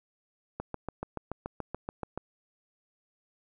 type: click train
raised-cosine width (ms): 1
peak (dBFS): -20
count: 12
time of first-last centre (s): 0.6-2.176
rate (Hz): 6.98
effects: none